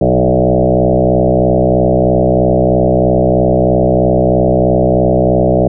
sine tone with frequency modulation, 374.1 Hz, F#4, 19 cents sharp, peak -7 dBFS, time 0.01-5.68 s, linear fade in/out 5 ms, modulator 63.1 Hz, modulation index 4.7, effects none

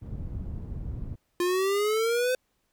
white low-pass noise, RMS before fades -35 dBFS, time 0.01-1.16 s, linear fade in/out 20 ms, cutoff 100 Hz, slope 12 dB/octave
square exponential sweep, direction up, 349.2 to 514 Hz, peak -24 dBFS, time 1.4-2.35 s, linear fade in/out 2 ms
effects pink hiss -74 dBFS RMS until 2.72 s

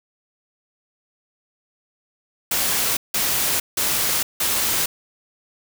white noise bursts, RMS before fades -21 dBFS, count 4, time 2.51-4.86 s, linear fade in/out 5 ms, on 460 ms, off 170 ms, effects none

